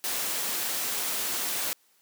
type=noise; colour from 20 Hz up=white; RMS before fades=-30 dBFS; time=0.04-1.73 s; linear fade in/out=0 ms; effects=white hiss -65 dBFS RMS until 2.01 s + high-pass 200 Hz 12 dB/octave